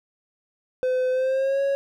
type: tone with pitch glide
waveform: triangle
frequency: 510 to 553 Hz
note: C5 to C#5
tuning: -44 to -4 cents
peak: -18 dBFS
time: 0.83-1.75 s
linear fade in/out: 0 ms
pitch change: +140 cents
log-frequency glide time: 1.11-1.61 s
effects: none